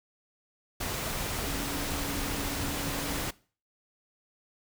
sine tone in noise, 282.3 Hz, C#4, 32 cents sharp, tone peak -38 dBFS, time 1.46-3.19 s, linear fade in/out 10 ms, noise pink, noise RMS -33 dBFS, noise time 0.8-3.31 s, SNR -8 dB, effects noise-tail reverb RT60 0.4 s tail -21 dB re dry

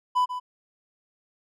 triangle tone with echo, 997 Hz, B5, 16 cents sharp, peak -17 dBFS, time 0.15-0.26 s, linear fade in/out 20 ms, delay 140 ms, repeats 1, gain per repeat -10 dB, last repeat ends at 0.4 s, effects none

